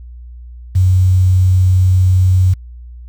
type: tone with quantisation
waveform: sine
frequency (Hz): 92.5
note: F#2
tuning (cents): 0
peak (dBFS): -7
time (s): 0.75-2.54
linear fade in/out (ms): 10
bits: 6
effects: added 60 Hz sine -30 dBFS peak until 3.08 s